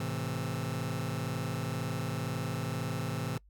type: chord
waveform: sawtooth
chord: A minor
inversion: none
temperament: just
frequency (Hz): 110 / 132 / 165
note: A2 / C3 / E3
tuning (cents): 0 / +16 / +2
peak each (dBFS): -33 / -32 / -33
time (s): 0-3.38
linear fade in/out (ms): 5
effects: noise-tail reverb RT60 0.1 s tail -25 dB re dry + added 50 Hz sine -57 dBFS peak until 3.49 s